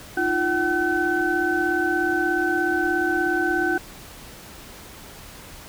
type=tone cluster; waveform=sine; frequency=311.6 / 348.4 / 757 / 1519 Hz; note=D#4 / F4 / F#5 / F#6; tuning=+3 / -4 / +39 / +45 cents; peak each=-27 / -24 / -27 / -23 dBFS; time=0.17-3.78 s; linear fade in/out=5 ms; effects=pink hiss -42 dBFS RMS until 5.68 s